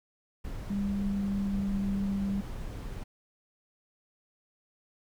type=noise; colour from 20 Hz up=brown; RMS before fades=-38 dBFS; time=0.44-3.04 s; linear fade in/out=10 ms
type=tone with pitch glide; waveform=sine; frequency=200 to 197.25 Hz; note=G3 to G3; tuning=+35 to +11 cents; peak=-28 dBFS; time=0.7-2.41 s; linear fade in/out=5 ms; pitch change=-24 cents; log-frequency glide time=0.83-1.69 s
effects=none